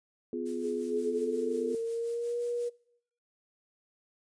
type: chord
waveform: sine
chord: F diminished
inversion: second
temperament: just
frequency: 251.4 / 349.2 / 419.1 Hz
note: Cb4 / F4 / Ab4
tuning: +31 / 0 / +16 cents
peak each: -36 dBFS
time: 0.33-1.75 s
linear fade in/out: 2 ms
type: noise with tremolo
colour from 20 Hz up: blue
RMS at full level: -50 dBFS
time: 0.45-2.7 s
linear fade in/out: 20 ms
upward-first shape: sine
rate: 5.6 Hz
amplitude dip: 55%
type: tone with pitch glide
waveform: sine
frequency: 419.6 to 479.2 Hz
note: G#4 to A#4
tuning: +18 to +48 cents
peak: -30 dBFS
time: 0.63-2.7 s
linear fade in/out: 20 ms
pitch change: +230 cents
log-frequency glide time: 0.79-2.4 s
effects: noise-tail reverb RT60 0.7 s tail -23 dB re dry + resampled to 22050 Hz